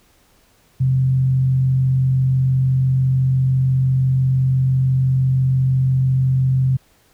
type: tone with frequency modulation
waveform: sine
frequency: 130.81 Hz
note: C3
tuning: in tune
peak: -13 dBFS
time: 0.8-6.77 s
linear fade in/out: 10 ms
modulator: 45.9 Hz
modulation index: 0.22
effects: pink hiss -56 dBFS RMS until 7.13 s